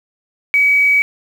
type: tone with quantisation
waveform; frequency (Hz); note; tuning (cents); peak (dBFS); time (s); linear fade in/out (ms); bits
sine; 2272; C#7; +42; -9; 0.54-1.02; 0; 6
effects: none